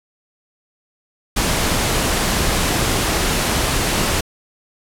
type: noise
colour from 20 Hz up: pink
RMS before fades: -18 dBFS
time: 1.36-4.21 s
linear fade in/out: 10 ms
effects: low-pass 12000 Hz 12 dB/octave